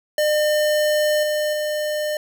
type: tone with level steps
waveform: square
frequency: 604 Hz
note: D5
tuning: 48 cents sharp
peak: -17 / -20 / -22 dBFS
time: 0.18-2.17 s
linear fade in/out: 2 ms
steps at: 1.23 / 1.53 s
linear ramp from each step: 2 ms
effects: none